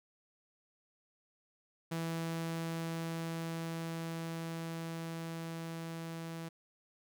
sawtooth tone with level ramp, 164.81 Hz, E3, in tune, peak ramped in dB -31 to -37 dBFS, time 1.91-6.49 s, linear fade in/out 10 ms, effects none

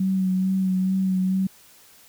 sine tone with vibrato, 188.2 Hz, F#3, 30 cents sharp, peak -19 dBFS, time 0-1.47 s, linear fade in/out 5 ms, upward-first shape sine, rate 2.3 Hz, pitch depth 22 cents each way, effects white hiss -52 dBFS RMS until 2.08 s

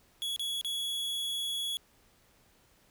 45% pulse tone with dropouts, 3364 Hz, G#7, 22 cents sharp, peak -32 dBFS, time 0.22-1.77 s, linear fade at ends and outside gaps 0 ms, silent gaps 0.362-0.395 / 0.612-0.647 s, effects pink hiss -65 dBFS RMS until 2.9 s

